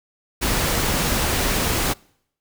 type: noise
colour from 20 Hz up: pink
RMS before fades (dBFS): -21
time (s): 0.41-1.94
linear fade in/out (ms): 20
effects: noise-tail reverb RT60 0.7 s tail -26 dB re dry